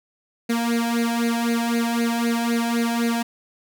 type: tone with flanger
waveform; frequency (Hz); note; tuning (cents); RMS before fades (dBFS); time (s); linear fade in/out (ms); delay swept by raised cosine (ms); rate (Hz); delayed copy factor
sawtooth; 233.6; A#3; +4; -22; 0.49-3.23; 10; 0.45 to 1.26; 3.9; +0.85
effects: none